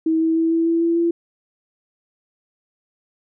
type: tone with pitch steps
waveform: sine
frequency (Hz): 321.4 / 324.2 / 327 / 329.9 / 332.7 / 335.6 / 338.6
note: E4 / E4 / E4 / E4 / E4 / E4 / E4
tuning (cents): -44 / -29 / -14 / +1 / +16 / +31 / +46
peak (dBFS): -15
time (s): 0.06-1.11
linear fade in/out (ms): 5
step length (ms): 150
effects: none